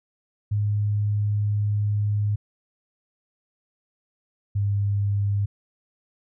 sine tone pair in turn, 103.83 / 101.05 Hz, G#2 / G#2, 0 / -47 cents, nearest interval unison, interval 47 cents, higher first, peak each -20 dBFS, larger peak neither, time 0.51-2.36 / 4.55-5.46 s, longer first, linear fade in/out 10 ms, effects none

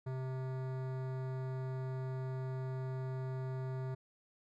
sine tone with hard clipping, 130.4 Hz, C3, 5 cents flat, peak -39 dBFS, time 0.06-3.95 s, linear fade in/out 10 ms, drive 17 dB, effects none

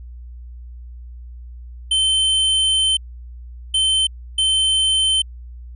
square tone bursts at uneven times, 3087 Hz, G7, 27 cents flat, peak -15 dBFS, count 3, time 1.91-2.97 / 3.74-4.07 / 4.38-5.22 s, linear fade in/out 5 ms, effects added 60 Hz sine -33 dBFS peak until 5.75 s + resampled to 24000 Hz

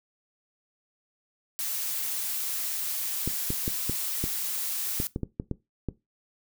blue noise, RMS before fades -31 dBFS, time 1.59-5.07 s, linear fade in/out 0 ms
clicks, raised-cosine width 3 ms, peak -16 dBFS, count 11, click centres 3.276 / 3.504 / 3.679 / 3.896 / 4.24 / 5.001 / 5.161 / 5.233 / 5.399 / 5.513 / 5.887 s
effects noise-tail reverb RT60 0.2 s tail -18 dB re dry

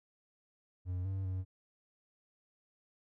triangle tone with pitch steps, 90.7 / 96 / 93.2 Hz, F#2 / G2 / F#2, -34 / -36 / +13 cents, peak -32 dBFS, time 0.85-1.45 s, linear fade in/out 50 ms, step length 200 ms, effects none

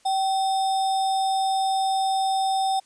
sine tone with sample-and-hold, 770 Hz, G5, 31 cents flat, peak -20 dBFS, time 0.05-2.8 s, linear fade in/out 10 ms, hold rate 4410 Hz, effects white hiss -59 dBFS RMS until 2.85 s + resampled to 22050 Hz

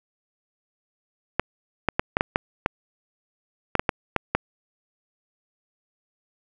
clicks, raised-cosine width 0.5 ms, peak -4 dBFS, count 12, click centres 1.396 / 1.887 / 1.995 / 2.169 / 2.209 / 2.359 / 2.661 / 3.753 / 3.795 / 3.892 / 4.163 / 4.35 s, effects none

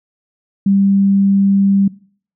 sine tone, 197.1 Hz, G3, 10 cents sharp, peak -9 dBFS, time 0.66-1.88 s, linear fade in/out 5 ms, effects noise-tail reverb RT60 0.5 s tail -21 dB re dry

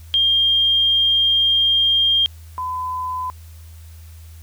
sine tone pair in turn, 3208 / 1010.5 Hz, G7 / B5, +39 / +39 cents, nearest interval octave + minor sixth, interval 2000 cents, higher first, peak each -13 / -22 dBFS, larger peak first, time 0.14-2.26 / 2.58-3.3 s, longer first, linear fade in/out 0 ms, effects added 81 Hz sine -37 dBFS peak until 4.42 s + white hiss -51 dBFS RMS until 4.42 s

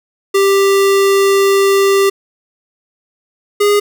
square tone pair in turn, 393.7 / 411 Hz, G4 / G#4, +8 / -18 cents, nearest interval minor second, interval 74 cents, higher second, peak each -9 dBFS, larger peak neither, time 0.34-2.1 / 3.6-3.8 s, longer first, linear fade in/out 10 ms, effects none

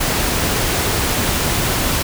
pink noise, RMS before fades -18 dBFS, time 0-2.03 s, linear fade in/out 10 ms, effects none

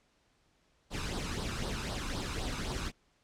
pink noise with flanger, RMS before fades -36 dBFS, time 0.9-2.92 s, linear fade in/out 50 ms, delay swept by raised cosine 0.21 to 0.81 ms, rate 3.9 Hz, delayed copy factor +0.6, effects pink hiss -71 dBFS RMS until 3.23 s + low-pass 7000 Hz 12 dB/octave

